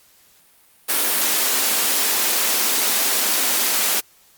white high-pass noise, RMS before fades -19 dBFS, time 0.88-4.01 s, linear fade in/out 20 ms, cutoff 210 Hz, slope 48 dB/octave, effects white hiss -54 dBFS RMS until 4.37 s + Opus 48 kbps

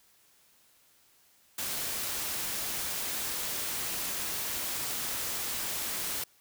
white noise, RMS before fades -34 dBFS, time 1.58-6.24 s, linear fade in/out 5 ms, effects white hiss -64 dBFS RMS until 6.4 s

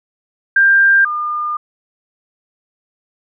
sine tone pair in turn, 1590 / 1208.7 Hz, G6 / D6, +24 / +49 cents, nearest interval perfect fourth, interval 475 cents, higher first, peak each -7 / -17 dBFS, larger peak first, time 0.56-1.05 / 1.05-1.57 s, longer second, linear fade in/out 5 ms, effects none

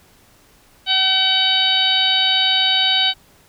harmonic tone with a mistuned harmonic, 758 Hz, F#5, 42 cents sharp, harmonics 1 / 2 / 3 / 4 / 5 / 6, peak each -25 / -25 / -26 / -17 / -18 / -24 dBFS, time 0.86-3.14 s, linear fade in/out 50 ms, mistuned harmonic 2, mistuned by +15 cents, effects pink hiss -52 dBFS RMS until 3.48 s

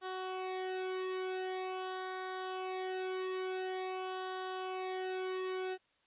sawtooth tone with flanger, 373.3 Hz, F#4, 15 cents sharp, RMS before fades -39 dBFS, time 0.01-5.78 s, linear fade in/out 50 ms, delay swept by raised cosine 0.42 to 2.32 ms, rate 0.23 Hz, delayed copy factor -0.75, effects white hiss -73 dBFS RMS until 6.06 s + resampled to 8000 Hz

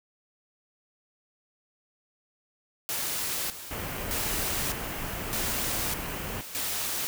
white noise with tremolo, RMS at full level -31 dBFS, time 2.89-7.07 s, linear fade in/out 0 ms, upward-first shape square, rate 0.82 Hz, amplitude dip 70%
pink band-stop noise, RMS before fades -35 dBFS, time 3.71-6.41 s, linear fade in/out 0 ms, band 3200 to 12000 Hz, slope 96 dB/octave
effects none

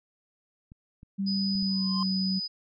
clicks, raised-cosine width 5 ms, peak -35 dBFS, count 4, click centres 0.719 / 1.031 / 1.552 / 1.628 s
sine tone with pitch glide, 196 to 190.31 Hz, G3 to F#3, 0 to +49 cents, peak -26 dBFS, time 1.18-2.4 s, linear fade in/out 20 ms, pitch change -51 cents, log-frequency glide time 1.54-1.9 s
sine tone, 4978 Hz, D#8, in tune, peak -30 dBFS, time 1.26-2.48 s, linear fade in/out 20 ms
triangle tone with exponential growth, 1046.5 Hz, C6, in tune, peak -27 dBFS, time 1.67-2.03 s, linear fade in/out 2 ms, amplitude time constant 77 ms
effects none

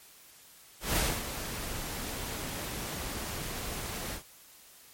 pink noise with ADSR envelope, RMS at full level -27 dBFS, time 0.8-4.23 s, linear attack 160 ms, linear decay 260 ms, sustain -10 dB, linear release 100 ms, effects white hiss -55 dBFS RMS until 4.93 s + MP3 64 kbps

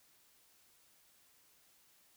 silence, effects white hiss -68 dBFS RMS until 2.16 s

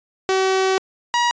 sawtooth tone pair in turn, 380.2 / 958 Hz, F#4 / A#5, +47 / +47 cents, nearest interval octave + major third, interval 1600 cents, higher second, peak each -12 dBFS, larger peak neither, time 0.29-0.78 / 1.14-1.31 s, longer first, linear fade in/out 0 ms, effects resampled to 16000 Hz

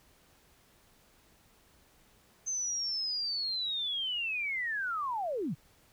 sine linear sweep, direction down, 6272 to 115.1 Hz, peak -31 dBFS, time 2.46-5.55 s, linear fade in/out 20 ms, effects pink hiss -64 dBFS RMS until 5.92 s

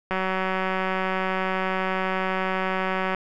click train, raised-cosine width 0.5 ms, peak -11 dBFS, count 572, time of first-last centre 0.11-3.147 s, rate 188 Hz, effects none

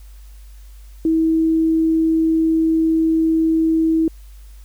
sine tone, 322.7 Hz, E4, 37 cents flat, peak -13 dBFS, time 1.05-4.08 s, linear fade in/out 2 ms, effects added 50 Hz sine -37 dBFS peak until 4.64 s + white hiss -54 dBFS RMS until 4.64 s

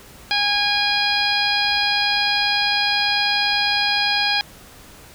harmonic tone with a mistuned harmonic, 821 Hz, G#5, 20 cents flat, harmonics 1 / 2 / 3 / 4 / 5 / 6, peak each -24 / -24 / -24 / -24 / -24 / -24 dBFS, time 0.31-4.41 s, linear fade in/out 0 ms, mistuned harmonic 3, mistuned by -17 cents, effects pink hiss -44 dBFS RMS until 5.14 s

